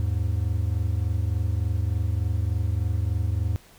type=tone pair together; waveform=triangle; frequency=80.21 / 103.6 Hz; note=E2 / G#2; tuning=-47 / -4 cents; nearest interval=major third; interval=443 cents; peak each=-23 dBFS; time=0-3.56 s; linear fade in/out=0 ms; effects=pink hiss -53 dBFS RMS until 3.78 s